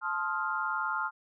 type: chord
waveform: sine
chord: F dominant seventh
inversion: first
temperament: just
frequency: 873.1 / 1047.7 / 1257.2 / 1396.9 Hz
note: A5 / C6 / Eb6 / F6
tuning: -14 / +2 / +18 / 0 cents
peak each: -36 / -36 / -36 / -32 dBFS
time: 0.01-1.11 s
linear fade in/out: 50 ms
effects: none